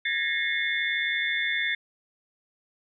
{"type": "tone cluster", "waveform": "sine", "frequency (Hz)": [1668, 1820, 1919, 2154, 3530], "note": ["G#6", "A#6", "A#6", "C7", "A7"], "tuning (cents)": [7, -42, 50, 50, 5], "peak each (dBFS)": [-34, -30, -34, -28, -32], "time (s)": [0.05, 1.75], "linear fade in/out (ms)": 5, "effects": []}